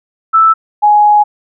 sine tone pair in turn, 1318.5 / 835.4 Hz, E6 / G#5, 0 / +10 cents, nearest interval minor sixth, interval 790 cents, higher first, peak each -4 dBFS, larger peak neither, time 0.33-0.54 / 0.82-1.24 s, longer second, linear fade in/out 20 ms, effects none

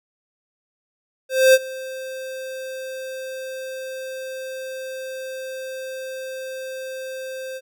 square tone with ADSR envelope, 523.3 Hz, C5, in tune, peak -9 dBFS, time 1.29-7.61 s, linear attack 250 ms, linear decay 40 ms, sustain -21 dB, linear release 44 ms, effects none

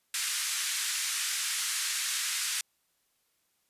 white band-pass noise, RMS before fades -32 dBFS, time 0.14-2.61 s, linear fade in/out 2 ms, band 1400 to 10000 Hz, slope 24 dB/octave, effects white hiss -74 dBFS RMS until 3.69 s + resampled to 32000 Hz

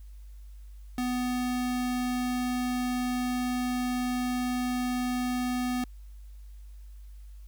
square tone, 249 Hz, B3, 14 cents sharp, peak -28 dBFS, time 0.98-5.84 s, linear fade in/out 2 ms, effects added 50 Hz sine -43 dBFS peak until 7.47 s + white hiss -67 dBFS RMS until 7.47 s

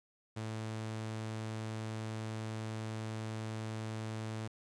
sawtooth tone, 110 Hz, A2, in tune, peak -34 dBFS, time 0.36-4.48 s, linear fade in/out 10 ms, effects resampled to 22050 Hz + 11-bit

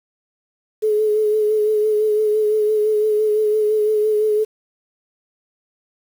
sine tone with vibrato, 426.8 Hz, G#4, 47 cents sharp, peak -14 dBFS, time 0.82-4.45 s, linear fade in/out 20 ms, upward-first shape sine, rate 5.9 Hz, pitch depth 28 cents each way, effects 7-bit

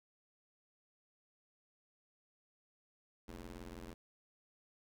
15% pulse ring-modulated tone, 86.5 Hz, F2, 16 cents flat, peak -38 dBFS, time 3.28-3.94 s, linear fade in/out 5 ms, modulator 139 Hz, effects none

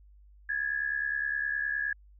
sine tone pair together, 1661.2 / 1730.9 Hz, G#6 / A6, 0 / -29 cents, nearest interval minor second, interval 71 cents, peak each -30 / -33 dBFS, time 0.49-1.93 s, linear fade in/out 5 ms, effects added 50 Hz sine -53 dBFS peak until 2.19 s

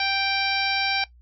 harmonic tone, 784 Hz, G5, in tune, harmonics 1 / 2 / 3 / 4 / 5 / 6 / 7, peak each -27 / -30 / -27 / -33 / -31 / -31 / -34 dBFS, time 0-1.04 s, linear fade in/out 2 ms, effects noise-tail reverb RT60 0.1 s tail -17 dB re dry + added 60 Hz sine -49 dBFS peak until 1.21 s

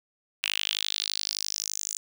sawtooth tone with high-pass filter sweep, 51.7 Hz, G#1, 7 cents flat, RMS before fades -31 dBFS, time 0.43-1.97 s, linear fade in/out 0 ms, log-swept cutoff 2700 to 7200 Hz, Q 4.3, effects none

